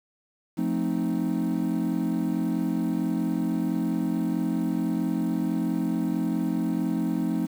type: chord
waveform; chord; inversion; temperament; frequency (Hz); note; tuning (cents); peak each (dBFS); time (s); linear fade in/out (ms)
triangle; F dominant seventh; none; equal with one note detuned; 175.52 / 220 / 261.6 / 311.1; F3 / A3 / C4 / Eb4; +9 / 0 / 0 / 0; -27; 0.57-7.47; 20
effects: tanh soft clip ceiling -12 dBFS + 8-bit